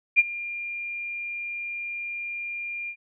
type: tone with ADSR envelope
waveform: sine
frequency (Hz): 2400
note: D7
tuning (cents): +37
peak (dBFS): -11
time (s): 0.16-2.96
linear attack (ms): 30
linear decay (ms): 32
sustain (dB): -19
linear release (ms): 71
effects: none